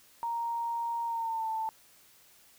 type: tone with pitch glide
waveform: sine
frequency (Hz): 932.3 to 885.6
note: A#5 to A5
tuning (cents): 0 to +11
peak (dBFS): -30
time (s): 0.23-1.69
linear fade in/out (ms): 0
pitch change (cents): -89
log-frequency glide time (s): 1.05-1.49
effects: white hiss -60 dBFS RMS until 2.58 s